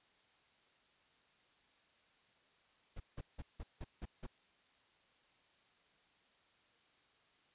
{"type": "noise bursts", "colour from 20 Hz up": "brown", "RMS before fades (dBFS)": -44, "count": 7, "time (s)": [2.96, 4.267], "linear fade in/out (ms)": 10, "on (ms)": 41, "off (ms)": 170, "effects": ["white hiss -71 dBFS RMS until 7.54 s", "resampled to 8000 Hz"]}